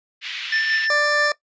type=band-pass noise; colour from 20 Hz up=pink; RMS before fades=-30 dBFS; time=0.21-0.89 s; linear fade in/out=50 ms; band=2000 to 3900 Hz; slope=24 dB/octave
type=tone with tremolo; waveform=square; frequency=1775 Hz; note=A6; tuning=15 cents sharp; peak=-18 dBFS; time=0.52-1.32 s; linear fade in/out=5 ms; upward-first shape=triangle; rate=5.7 Hz; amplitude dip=45%
type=tone; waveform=20% pulse; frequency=590 Hz; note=D5; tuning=8 cents sharp; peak=-15 dBFS; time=0.9-1.32 s; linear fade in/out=2 ms
effects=noise-tail reverb RT60 0.1 s tail -18 dB re dry + resampled to 16000 Hz